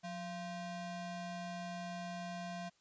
square ring-modulated tone, 433.4 Hz, A4, 26 cents flat, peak -39 dBFS, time 0.03-2.7 s, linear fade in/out 20 ms, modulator 254 Hz, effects white hiss -73 dBFS RMS until 2.8 s + resampled to 16000 Hz

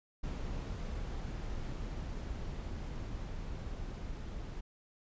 brown noise with level ramp, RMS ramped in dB -38 to -42 dBFS, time 0.23-4.61 s, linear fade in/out 10 ms, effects resampled to 16000 Hz

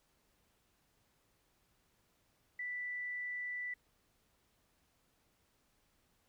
sine tone, 1975 Hz, B6, in tune, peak -38 dBFS, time 2.59-3.74 s, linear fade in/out 5 ms, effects pink hiss -75 dBFS RMS until 6.28 s

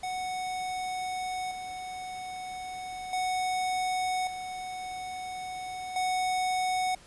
square tone with level steps, 740 Hz, F#5, in tune, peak -32 / -37 / -28 / -36 / -27 dBFS, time 0.03-6.95 s, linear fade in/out 5 ms, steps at 1.51 / 3.13 / 4.27 / 5.96 s, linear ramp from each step 2 ms, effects pink hiss -54 dBFS RMS until 7.06 s + resampled to 24000 Hz

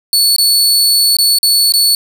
sawtooth tone with dropouts, 4435 Hz, C#8, in tune, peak -5 dBFS, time 0.13-1.95 s, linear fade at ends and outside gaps 1 ms, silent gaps 0.363-0.383 / 1.168-1.186 / 1.386-1.43 / 1.722-1.738 s, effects none

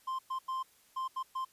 triangle tone bursts at uneven times, 1046.5 Hz, C6, in tune, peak -31 dBFS, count 6, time 0.07-0.19 / 0.3-0.39 / 0.48-0.63 / 0.96-1.08 / 1.16-1.23 / 1.35-1.45 s, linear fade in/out 10 ms, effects white hiss -65 dBFS RMS until 1.52 s + resampled to 32000 Hz

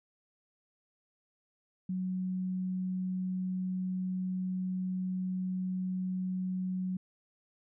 sine tone, 185 Hz, F#3, in tune, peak -31 dBFS, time 1.89-6.97 s, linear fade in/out 5 ms, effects none

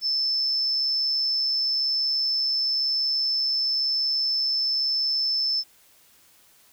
sine tone with amplitude modulation, 5274 Hz, E8, in tune, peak -20 dBFS, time 0.01-5.64 s, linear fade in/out 50 ms, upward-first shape sine, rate 141 Hz, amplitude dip 30%, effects white hiss -57 dBFS RMS until 6.72 s

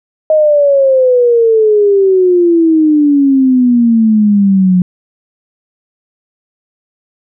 sine exponential sweep, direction down, 629 to 178.9 Hz, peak -5 dBFS, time 0.3-4.82 s, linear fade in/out 2 ms, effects none

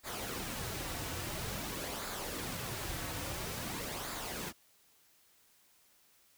pink noise with flanger, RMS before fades -40 dBFS, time 0.03-4.53 s, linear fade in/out 50 ms, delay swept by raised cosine 0.34 to 5.04 ms, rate 0.49 Hz, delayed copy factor -0.5, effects white hiss -67 dBFS RMS until 6.37 s

